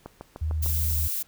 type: click train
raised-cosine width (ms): 1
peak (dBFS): -23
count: 5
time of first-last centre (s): 0.06-0.662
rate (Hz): 6.65
type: tone with vibrato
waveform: sine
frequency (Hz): 77.78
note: D#2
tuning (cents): 0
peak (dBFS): -24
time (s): 0.41-1.08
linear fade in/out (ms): 10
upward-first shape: sine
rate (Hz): 2.6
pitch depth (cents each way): 12
type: noise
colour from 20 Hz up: violet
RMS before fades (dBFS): -29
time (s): 0.62-1.23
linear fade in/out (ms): 10
effects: pink hiss -59 dBFS RMS until 1.27 s